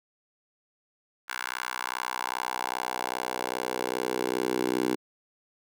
10% pulse tone with high-pass filter sweep, 62.5 Hz, B1, 21 cents sharp, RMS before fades -31 dBFS, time 1.28-4.96 s, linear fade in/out 20 ms, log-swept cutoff 1400 to 320 Hz, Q 2.2, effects none

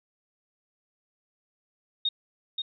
sine tone with echo, 3709 Hz, A#7, 9 cents flat, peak -23 dBFS, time 2.05-2.09 s, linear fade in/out 5 ms, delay 530 ms, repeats 1, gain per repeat -5 dB, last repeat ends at 2.62 s, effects none

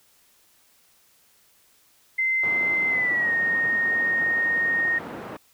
sine tone with pitch glide, 2071 to 1855.7 Hz, C7 to A#6, -18 to -8 cents, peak -20 dBFS, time 2.18-4.99 s, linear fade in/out 10 ms, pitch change -190 cents, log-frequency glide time 2.89-3.33 s
pink band-pass noise, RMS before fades -37 dBFS, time 2.43-5.37 s, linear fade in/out 5 ms, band 210 to 1400 Hz, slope 12 dB/octave
effects white hiss -60 dBFS RMS until 5.53 s

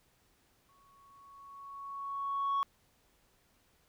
sine tone with exponential growth, 1111 Hz, C#6, 4 cents sharp, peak -25 dBFS, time 0.69-2.63 s, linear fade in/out 0 ms, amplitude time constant 420 ms, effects tanh soft clip ceiling -27 dBFS + pink hiss -70 dBFS RMS until 3.88 s

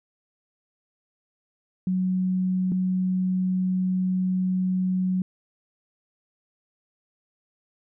sine tone pair in turn, 185 / 185 Hz, F#3 / F#3, 0 / 0 cents, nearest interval unison, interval 0 cents, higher neither, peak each -21 dBFS, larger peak neither, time 1.87-2.72 / 2.72-5.22 s, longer second, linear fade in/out 2 ms, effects none

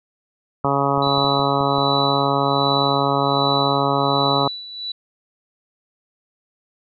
harmonic tone, 139.5 Hz, C#3, 11 cents sharp, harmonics 1 / 2 / 3 / 4 / 5 / 6 / 7 / 8 / 9, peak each -25 / -25 / -25 / -25 / -25 / -25 / -25 / -25 / -25 dBFS, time 0.64-4.48 s, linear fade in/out 5 ms
clicks, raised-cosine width 3 ms, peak -23 dBFS, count 8, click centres 0.649 / 0.978 / 1.071 / 1.18 / 1.247 / 1.396 / 1.609 / 1.784 s
sine tone with tremolo, 3951 Hz, B7, in tune, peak -21 dBFS, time 1.02-4.92 s, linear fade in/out 5 ms, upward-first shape sine, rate 1.3 Hz, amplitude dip 75%
effects none

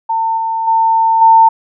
sine tone with level steps, 900 Hz, A5, 39 cents sharp, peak -12 / -14 / -8 / -3 dBFS, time 0.09-1.49 s, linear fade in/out 10 ms, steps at 0.37 / 0.67 / 1.21 s, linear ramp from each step 10 ms, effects none

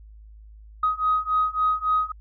sine beating tone pair, 1255 / 1258.6 Hz, D#6 / D#6, +15 / +19 cents, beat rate 3.6 Hz, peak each -23 / -22 dBFS, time 0.83-2.12 s, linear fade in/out 5 ms, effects tanh soft clip ceiling -12 dBFS + added 53 Hz sine -43 dBFS peak until 2.2 s

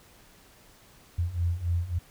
sine beating tone pair, 84.1 / 87.7 Hz, E2 / F2, +35 / +8 cents, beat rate 3.6 Hz, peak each -30 / -27 dBFS, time 1.18-1.99 s, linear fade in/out 10 ms, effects pink hiss -56 dBFS RMS until 2.1 s

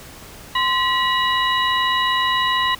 harmonic tone with a mistuned harmonic, 967 Hz, B5, 37 cents flat, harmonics 1 / 2 / 3 / 4, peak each -19 / -22 / -24 / -25 dBFS, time 0.55-2.75 s, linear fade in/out 5 ms, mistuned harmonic 1, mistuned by +120 cents, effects pink hiss -40 dBFS RMS until 2.79 s

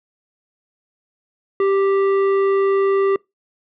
triangle tone with hard clipping, 392 Hz, G4, in tune, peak -16 dBFS, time 1.6-3.16 s, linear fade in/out 2 ms, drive 17 dB, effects noise-tail reverb RT60 0.2 s tail -25 dB re dry + low-pass 2000 Hz 12 dB/octave

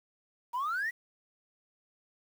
sine exponential sweep, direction up, 932.3 to 1975.5 Hz, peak -28 dBFS, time 0.53-0.91 s, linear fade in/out 20 ms, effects tanh soft clip ceiling -28 dBFS + 9-bit

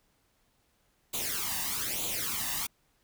white noise with flanger, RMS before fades -33 dBFS, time 1.13-2.67 s, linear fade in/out 10 ms, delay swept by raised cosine 0.28 to 1.09 ms, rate 1.1 Hz, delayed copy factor +0.75, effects pink hiss -71 dBFS RMS until 3.03 s

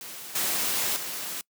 white noise with level steps, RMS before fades -40 / -27 / -34 dBFS, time 0.01-1.41 s, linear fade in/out 0 ms, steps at 0.35 / 0.96 s, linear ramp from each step 5 ms, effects noise-tail reverb RT60 0.1 s tail -25 dB re dry + high-pass 150 Hz 12 dB/octave

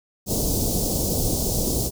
pink band-stop noise, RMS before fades -23 dBFS, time 0.26-1.91 s, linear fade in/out 50 ms, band 620 to 5000 Hz, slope 24 dB/octave, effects none

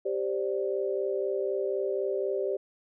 sine chord, G suspended fourth, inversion none, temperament equal, 392 / 523.3 / 587.3 Hz, G4 / C5 / D5, 0 / 0 / 0 cents, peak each -29 / -33 / -33 dBFS, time 0.05-2.57 s, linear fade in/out 10 ms, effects none

